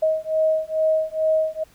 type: beating tone pair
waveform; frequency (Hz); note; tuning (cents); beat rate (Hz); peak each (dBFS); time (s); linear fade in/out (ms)
sine; 630 / 632.3; D#5 / D#5; +21 / +28; 2.3; -21; 0.02-1.64; 10
effects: pink hiss -55 dBFS RMS until 1.74 s